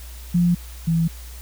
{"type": "tone pair in turn", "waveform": "sine", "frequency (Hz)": [174.6, 165.02], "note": ["F3", "E3"], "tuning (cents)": [0, 2], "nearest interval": "minor second", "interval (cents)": 98, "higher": "first", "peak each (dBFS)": [-14, -16], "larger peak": "first", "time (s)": [[0.34, 0.55], [0.87, 1.08]], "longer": "neither", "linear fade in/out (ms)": 10, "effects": ["added 60 Hz sine -35 dBFS peak until 1.41 s", "white hiss -44 dBFS RMS until 1.41 s"]}